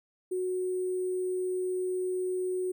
sine tone with sample-and-hold, 367.9 Hz, F#4, 10 cents flat, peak -28 dBFS, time 0.31-2.72 s, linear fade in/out 10 ms, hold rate 8820 Hz, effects none

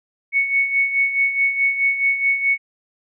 sine tone with tremolo, 2217 Hz, C#7, in tune, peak -13 dBFS, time 0.32-2.58 s, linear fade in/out 50 ms, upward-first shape sine, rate 4.7 Hz, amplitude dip 65%, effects none

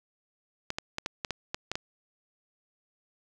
clicks, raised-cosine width 0.2 ms, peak -14 dBFS, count 9, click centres 0.704 / 0.785 / 0.984 / 1.061 / 1.248 / 1.307 / 1.545 / 1.716 / 1.755 s, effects none

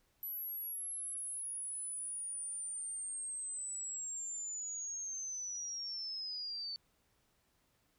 sine linear sweep, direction down, 11840 to 4494 Hz, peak -39 dBFS, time 0.23-6.76 s, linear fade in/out 0 ms, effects pink hiss -75 dBFS RMS until 7.98 s

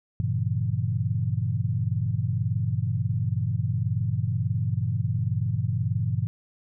sine chord, G diminished seventh, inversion none, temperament equal, 98 / 116.54 / 138.59 / 164.81 Hz, G2 / Bb2 / Db3 / Fb3, 0 / 0 / 0 / 0 cents, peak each -28 / -26 / -31 / -32 dBFS, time 0.2-6.27 s, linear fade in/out 0 ms, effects none

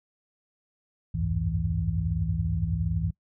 sine tone cluster, 65.9 / 83.3 / 95.3 / 104.7 / 162.8 Hz, C2 / E2 / G2 / G#2 / E3, +13 / +19 / -48 / +15 / -21 cents, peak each -32 / -31 / -33 / -32 / -29 dBFS, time 1.14-3.11 s, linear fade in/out 10 ms, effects noise-tail reverb RT60 0.1 s tail -23 dB re dry

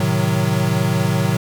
square chord, A diminished seventh, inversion none, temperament equal, 110 / 130.81 / 155.56 / 185 Hz, A2 / C3 / Eb3 / Gb3, 0 / 0 / 0 / 0 cents, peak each -22 dBFS, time 0-1.37 s, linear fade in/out 5 ms, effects none

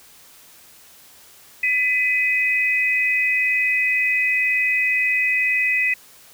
sine tone pair together, 2001 / 2521 Hz, B6 / D#7, +22 / +22 cents, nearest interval major third, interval 400 cents, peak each -20 / -19 dBFS, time 1.63-5.94 s, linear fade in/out 5 ms, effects white hiss -48 dBFS RMS until 6.33 s

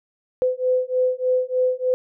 sine beating tone pair, 506 / 509.3 Hz, B4 / C5, +42 / -47 cents, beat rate 3.3 Hz, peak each -21 / -21 dBFS, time 0.42-1.94 s, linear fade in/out 0 ms, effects none

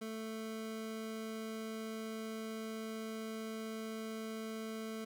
25% pulse tone, 221.1 Hz, A3, 9 cents sharp, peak -37 dBFS, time 0.01-5.05 s, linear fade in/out 10 ms, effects none

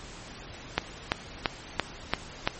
click train, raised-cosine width 0.3 ms, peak -6 dBFS, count 6, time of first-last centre 0.78-2.475 s, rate 2.95 Hz, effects pink hiss -44 dBFS RMS until 2.59 s + MP3 32 kbps

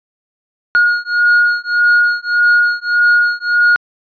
triangle beating tone pair, 1437 / 1438.7 Hz, F6 / F#6, +49 / -49 cents, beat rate 1.7 Hz, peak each -11 dBFS, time 0.75-3.76 s, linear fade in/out 0 ms, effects resampled to 11025 Hz

